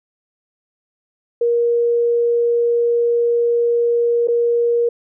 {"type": "tone with dropouts", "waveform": "sine", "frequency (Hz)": 472.4, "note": "A#4", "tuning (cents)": 23, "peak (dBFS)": -13, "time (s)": [1.41, 4.89], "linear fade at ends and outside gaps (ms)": 5, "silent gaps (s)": [4.274, 4.283], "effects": []}